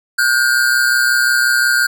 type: tone pair together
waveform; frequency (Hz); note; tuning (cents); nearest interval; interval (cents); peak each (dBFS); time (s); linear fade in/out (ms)
square; 1442.4 / 1568; F#6 / G6; -45 / 0; minor second; 145; -15; 0.18-1.87; 10
effects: none